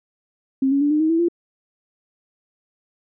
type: tone with pitch steps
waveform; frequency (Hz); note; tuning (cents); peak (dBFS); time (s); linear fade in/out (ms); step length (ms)
sine; 267.3 / 278.7 / 290.5 / 302.8 / 315.7 / 329.1 / 343.1; C4 / C#4 / D4 / D#4 / D#4 / E4 / F4; +37 / +9 / -19 / -47 / +25 / -3 / -31; -15; 0.62-1.285; 5; 95
effects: none